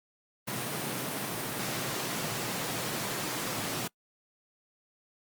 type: high-pass noise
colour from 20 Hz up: pink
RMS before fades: -34 dBFS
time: 0.47-3.88 s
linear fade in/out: 10 ms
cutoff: 110 Hz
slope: 96 dB/octave
effects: noise-tail reverb RT60 0.1 s tail -25 dB re dry + Opus 32 kbps